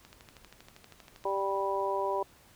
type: click train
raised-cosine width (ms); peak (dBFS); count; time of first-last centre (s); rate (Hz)
0.2; -32; 16; 0.05-1.24; 12.6
type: harmonic tone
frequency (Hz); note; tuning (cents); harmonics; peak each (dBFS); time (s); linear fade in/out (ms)
196; G3; 0; 2 / 3 / 4 / 5; -33 / -34 / -37 / -32; 1.25-2.23; 5
effects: pink hiss -59 dBFS RMS until 2.55 s